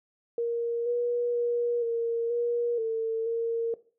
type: tone with pitch steps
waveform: sine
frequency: 468.7 / 481.1 / 477.2 / 463.9 / 475.5 / 449.5 / 460.7 Hz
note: A#4 / B4 / A#4 / A#4 / A#4 / A4 / A#4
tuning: +9 / -45 / +41 / -8 / +34 / +37 / -20 cents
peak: -25 dBFS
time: 0.38-3.74 s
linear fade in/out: 2 ms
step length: 480 ms
effects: noise-tail reverb RT60 0.4 s tail -17 dB re dry